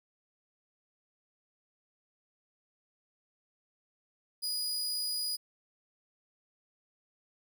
sawtooth tone, 4921 Hz, D#8, 20 cents flat, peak -29 dBFS, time 4.42-5.37 s, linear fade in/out 20 ms, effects none

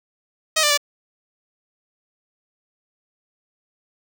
5% pulse tone with pitch steps, 630 / 592 / 580 Hz, D#5 / D5 / D5, +21 / +14 / -22 cents, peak -4 dBFS, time 0.56-0.776 s, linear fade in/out 10 ms, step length 72 ms, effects none

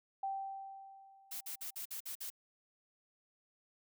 sine tone with exponential decay, 780 Hz, G5, 9 cents flat, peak -34 dBFS, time 0.23-1.75 s, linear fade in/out 5 ms, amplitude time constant 330 ms
blue noise bursts, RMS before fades -43 dBFS, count 7, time 1.31-2.303 s, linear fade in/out 10 ms, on 99 ms, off 50 ms
effects none

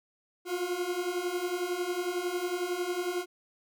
40% pulse beating tone pair, 349.2 / 360.2 Hz, F4 / F#4, 0 / -46 cents, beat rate 11 Hz, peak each -34 / -31 dBFS, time 0.45-3.26 s, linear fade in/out 50 ms, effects none

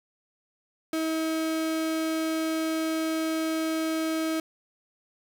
35% pulse tone, 320 Hz, D#4, 49 cents sharp, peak -24 dBFS, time 0.93-4.4 s, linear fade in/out 2 ms, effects none

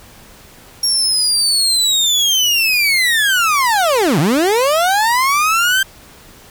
30% pulse linear two-way sweep, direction down then up, 5588 to 131.5 to 1582 Hz, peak -9 dBFS, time 0.83-5.83 s, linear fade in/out 5 ms, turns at 4.19 s, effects pink hiss -42 dBFS RMS until 6.5 s

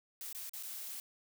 blue noise with dropouts, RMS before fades -44 dBFS, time 0.21-1 s, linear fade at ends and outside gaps 1 ms, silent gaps 0.328-0.348 / 0.495-0.535 / 0.628-0.633 s, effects none

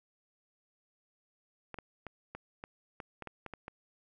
clicks, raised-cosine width 0.5 ms, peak -27 dBFS, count 11, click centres 1.743 / 1.787 / 2.067 / 2.35 / 2.639 / 3.002 / 3.223 / 3.273 / 3.463 / 3.537 / 3.681 s, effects none

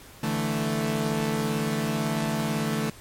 sawtooth chord, D suspended second, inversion none, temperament equal, 146.83 / 164.81 / 220 Hz, D3 / E3 / A3, 0 / 0 / 0 cents, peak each -26 / -27 / -23 dBFS, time 0.23-2.9 s, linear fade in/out 5 ms, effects pink hiss -48 dBFS RMS until 3 s + MP3 64 kbps

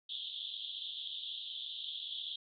pink band-pass noise, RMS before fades -43 dBFS, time 0.09-2.36 s, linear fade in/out 5 ms, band 3200 to 3700 Hz, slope 96 dB/octave, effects none

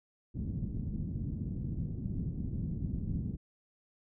white low-pass noise, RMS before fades -36 dBFS, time 0.34-3.37 s, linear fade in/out 20 ms, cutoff 210 Hz, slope 24 dB/octave, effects none

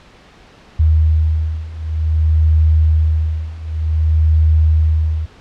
sine beating tone pair, 78.3 / 78.84 Hz, D#2 / D#2, +11 / +23 cents, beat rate 0.54 Hz, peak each -15 / -13 dBFS, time 0.79-5.26 s, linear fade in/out 10 ms, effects pink hiss -44 dBFS RMS until 5.4 s + low-pass 4000 Hz 12 dB/octave

